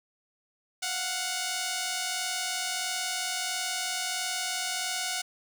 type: tone pair together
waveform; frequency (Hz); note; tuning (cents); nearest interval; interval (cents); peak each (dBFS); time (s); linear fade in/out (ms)
5% pulse; 698.5 / 740; F5 / F#5; 0 / 0; minor second; 100; -25 / -19; 0.82-5.22; 10
effects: none